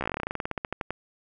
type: slowing click train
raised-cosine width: 0.5 ms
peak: -14 dBFS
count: 22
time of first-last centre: 0.01-0.906 s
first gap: 14 ms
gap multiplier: 1.1
effects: none